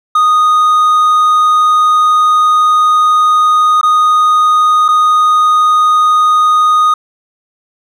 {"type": "tone with dropouts", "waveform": "triangle", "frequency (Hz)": 1239, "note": "D#6", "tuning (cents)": -8, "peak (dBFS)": -4, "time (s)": [0.15, 6.94], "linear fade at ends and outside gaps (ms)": 5, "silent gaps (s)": [[3.813, 3.83], [4.882, 4.886]], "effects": []}